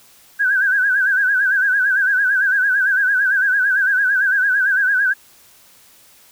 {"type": "tone with vibrato", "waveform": "sine", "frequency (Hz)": 1568, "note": "G6", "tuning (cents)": 0, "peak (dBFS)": -13, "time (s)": [0.39, 5.14], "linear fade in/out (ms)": 20, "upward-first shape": "sine", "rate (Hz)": 8.9, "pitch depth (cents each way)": 98, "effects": ["white hiss -49 dBFS RMS until 6.31 s"]}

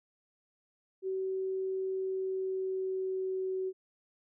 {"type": "tone with pitch glide", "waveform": "sine", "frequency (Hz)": [379.8, 376.3], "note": ["F#4", "F#4"], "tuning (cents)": [45, 29], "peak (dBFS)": -31, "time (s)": [1.02, 3.73], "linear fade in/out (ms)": 50, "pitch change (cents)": -16, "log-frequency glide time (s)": [1.91, 3.6], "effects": []}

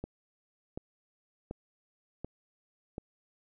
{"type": "click train", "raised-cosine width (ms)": 2, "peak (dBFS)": -24, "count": 5, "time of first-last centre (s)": [0.04, 2.981], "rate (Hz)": 1.36, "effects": []}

